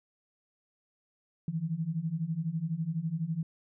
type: beating tone pair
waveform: sine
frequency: 155.56 / 167.56 Hz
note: D#3 / E3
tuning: 0 / +29 cents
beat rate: 12 Hz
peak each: -34 / -32 dBFS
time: 1.48-3.43 s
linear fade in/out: 2 ms
effects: none